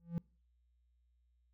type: tone with exponential growth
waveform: triangle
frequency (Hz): 169.7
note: F3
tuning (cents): -49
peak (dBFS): -28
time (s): 0-0.18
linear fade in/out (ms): 0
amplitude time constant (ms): 37
effects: noise-tail reverb RT60 0.4 s tail -26 dB re dry + added 60 Hz sine -70 dBFS peak until 1.53 s